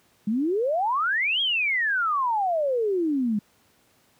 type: exponential two-way sweep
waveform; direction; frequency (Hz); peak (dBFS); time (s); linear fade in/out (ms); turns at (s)
sine; up then down; 200.5 to 3322 to 200.5; -21; 0.27-3.39; 5; 1.41
effects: pink hiss -62 dBFS RMS until 4.19 s + high-pass 100 Hz 12 dB/octave